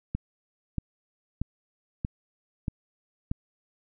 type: click train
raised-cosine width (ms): 5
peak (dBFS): -16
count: 6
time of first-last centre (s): 0.15-3.315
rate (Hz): 1.58
effects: none